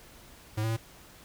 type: tone with pitch steps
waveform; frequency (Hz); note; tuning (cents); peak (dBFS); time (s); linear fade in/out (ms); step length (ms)
square; 107.9 / 111.9 / 112.9; A2 / A2 / A2; -33 / +30 / +45; -28; 0.57-0.768; 10; 66
effects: pink hiss -53 dBFS RMS until 1.24 s